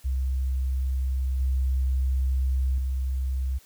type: tone with level steps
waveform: sine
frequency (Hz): 65.41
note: C2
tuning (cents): 0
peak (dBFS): -23 / -21 / -24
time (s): 0.04-3.59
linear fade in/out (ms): 20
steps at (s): 1.4 / 2.78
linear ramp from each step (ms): 2
effects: white hiss -56 dBFS RMS until 3.65 s